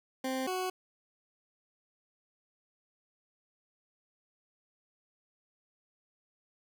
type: tone pair in turn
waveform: 20% pulse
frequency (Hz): 261.6 / 370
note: C4 / F#4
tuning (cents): 0 / 0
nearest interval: tritone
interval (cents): 600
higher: second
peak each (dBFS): -27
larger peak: neither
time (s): 0.24-0.47 / 0.47-0.7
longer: neither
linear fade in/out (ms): 5
effects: none